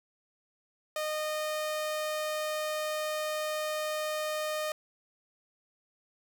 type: tone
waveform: sawtooth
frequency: 614 Hz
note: D#5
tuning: 23 cents flat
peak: -27 dBFS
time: 0.96-4.72 s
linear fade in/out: 2 ms
effects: none